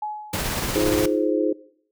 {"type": "tone with exponential decay", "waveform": "sine", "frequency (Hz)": 847, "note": "G#5", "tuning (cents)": 34, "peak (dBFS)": -24, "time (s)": [0.02, 0.76], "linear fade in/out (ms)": 5, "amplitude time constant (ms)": 160}
{"type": "noise with tremolo", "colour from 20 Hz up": "pink", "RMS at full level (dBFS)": -25, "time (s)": [0.33, 1.06], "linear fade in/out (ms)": 5, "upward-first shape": "sine", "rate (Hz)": 17, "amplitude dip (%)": 25}
{"type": "chord", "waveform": "sine", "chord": "F minor seventh", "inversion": "third", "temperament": "just", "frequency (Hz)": [314.3, 349.2, 419.1, 523.8], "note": ["Eb4", "F4", "Ab4", "C5"], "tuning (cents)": [18, 0, 16, 2], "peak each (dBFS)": [-22, -25, -24, -25], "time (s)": [0.75, 1.53], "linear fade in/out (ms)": 10}
{"effects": ["noise-tail reverb RT60 0.6 s tail -18 dB re dry"]}